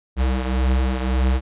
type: beating tone pair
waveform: square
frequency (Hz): 63.9 / 65.7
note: C2 / C2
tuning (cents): -40 / +8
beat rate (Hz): 1.8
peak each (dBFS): -19 / -25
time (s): 0.16-1.41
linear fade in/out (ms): 50
effects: resampled to 8000 Hz